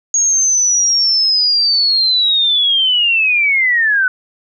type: linear sweep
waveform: sine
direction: down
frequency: 6630 to 1478 Hz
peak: -10 dBFS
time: 0.14-4.08 s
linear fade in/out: 2 ms
effects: none